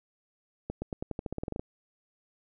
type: accelerating click train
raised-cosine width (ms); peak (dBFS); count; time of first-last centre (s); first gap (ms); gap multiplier
2; -20; 14; 0.7-1.595; 120; 0.9
effects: none